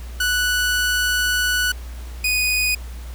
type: tone pair in turn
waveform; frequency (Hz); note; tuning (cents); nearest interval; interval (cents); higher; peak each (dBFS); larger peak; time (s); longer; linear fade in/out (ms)
sawtooth; 1480 / 2483; F#6 / D#7; 0 / -4; major sixth; 896; second; -14; neither; 0.2-1.72 / 2.24-2.75; first; 5
effects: added 60 Hz sine -30 dBFS peak until 3.14 s + pink hiss -44 dBFS RMS until 3.14 s